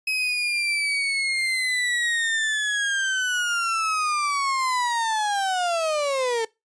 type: linear sweep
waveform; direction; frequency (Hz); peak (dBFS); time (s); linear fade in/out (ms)
35% pulse; down; 2554 to 441.8; -20; 0.07-6.45; 5
effects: noise-tail reverb RT60 0.2 s tail -21 dB re dry + resampled to 22050 Hz